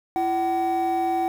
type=tone pair together; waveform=triangle; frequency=336.9 / 756.8 Hz; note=E4 / F#5; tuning=+38 / +39 cents; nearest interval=octave + major second; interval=1401 cents; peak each=-23 / -19 dBFS; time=0.16-1.28 s; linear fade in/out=0 ms; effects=tanh soft clip ceiling -15 dBFS + 8-bit